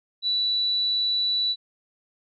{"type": "tone", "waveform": "sine", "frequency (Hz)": 3951, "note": "B7", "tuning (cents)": 0, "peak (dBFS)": -21, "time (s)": [0.22, 1.56], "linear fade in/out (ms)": 50, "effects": []}